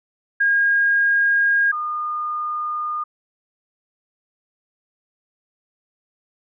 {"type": "tone pair in turn", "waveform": "sine", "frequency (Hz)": [1626, 1218.1], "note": ["G#6", "D#6"], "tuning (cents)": [-37, -37], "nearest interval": "perfect fourth", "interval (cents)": 500, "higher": "first", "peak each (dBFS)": [-14, -22], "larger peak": "first", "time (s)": [[0.4, 1.72], [1.72, 3.04]], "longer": "neither", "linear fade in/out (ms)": 10, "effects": []}